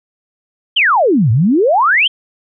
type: exponential two-way sweep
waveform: sine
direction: down then up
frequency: 3273 to 103.83 to 3273 Hz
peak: -8 dBFS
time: 0.76-2.08 s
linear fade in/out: 10 ms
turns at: 1.31 s
effects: none